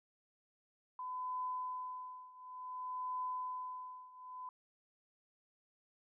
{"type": "tone with tremolo", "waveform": "sine", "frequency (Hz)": 1009, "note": "B5", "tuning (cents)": 37, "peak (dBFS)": -36, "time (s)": [0.99, 4.49], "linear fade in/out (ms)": 2, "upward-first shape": "triangle", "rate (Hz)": 0.56, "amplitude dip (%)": 90, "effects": []}